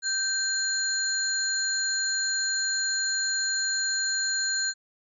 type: tone cluster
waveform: sine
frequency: 1568 / 4182 / 6930 Hz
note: G6 / C8 / A8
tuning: 0 / -2 / -27 cents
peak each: -29 dBFS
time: 0.02-4.74 s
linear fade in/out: 50 ms
effects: none